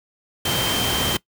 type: tone in noise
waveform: sine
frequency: 3136 Hz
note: G7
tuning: in tune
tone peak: -24 dBFS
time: 0.45-1.17 s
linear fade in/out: 5 ms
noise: pink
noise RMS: -22 dBFS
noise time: 0.45-1.17 s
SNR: -5 dB
effects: noise-tail reverb RT60 0.1 s tail -21 dB re dry + high-pass 80 Hz 12 dB/octave